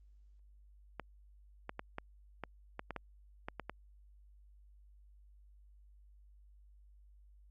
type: clicks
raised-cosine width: 0.5 ms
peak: -25 dBFS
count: 11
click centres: 0.997 / 1.694 / 1.794 / 1.984 / 2.437 / 2.794 / 2.907 / 2.963 / 3.485 / 3.597 / 3.696 s
effects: added 50 Hz sine -58 dBFS peak until 7.5 s + Opus 32 kbps